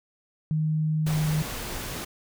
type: tone with pitch glide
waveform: sine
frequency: 155.56 to 153.86 Hz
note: D#3 to D#3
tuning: 0 to -19 cents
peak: -22 dBFS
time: 0.51-1.42 s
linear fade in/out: 0 ms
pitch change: -19 cents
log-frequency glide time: 1.03-1.21 s
type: noise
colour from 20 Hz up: pink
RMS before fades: -34 dBFS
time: 1.06-2.05 s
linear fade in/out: 10 ms
effects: none